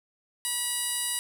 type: tone with band-pass filter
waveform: 15% pulse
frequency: 968 Hz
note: B5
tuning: 35 cents flat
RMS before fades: -30 dBFS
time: 0.45-1.19 s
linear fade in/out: 0 ms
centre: 9900 Hz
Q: 1.3
effects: 8-bit